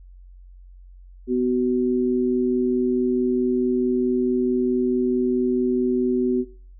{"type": "tone pair together", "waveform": "sine", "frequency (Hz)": [250, 374.6], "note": ["B3", "F#4"], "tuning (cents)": [21, 21], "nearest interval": "perfect fifth", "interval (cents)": 700, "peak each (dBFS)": -21, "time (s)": [1.27, 6.45], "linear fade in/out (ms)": 50, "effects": ["noise-tail reverb RT60 0.4 s tail -18 dB re dry", "added 45 Hz sine -42 dBFS peak until 6.79 s"]}